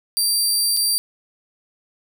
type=tone with dropouts; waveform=20% pulse; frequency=4699 Hz; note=D8; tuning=in tune; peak=-11 dBFS; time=0.17-0.98 s; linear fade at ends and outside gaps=0 ms; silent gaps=0.766-0.771 s; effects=none